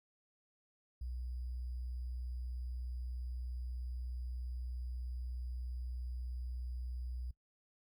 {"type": "tone with sample-and-hold", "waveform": "sine", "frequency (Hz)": 61.6, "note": "B1", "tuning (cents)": -4, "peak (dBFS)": -39, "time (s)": [1.01, 7.31], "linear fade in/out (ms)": 5, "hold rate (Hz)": 4900, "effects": ["noise-tail reverb RT60 0.1 s tail -19 dB re dry"]}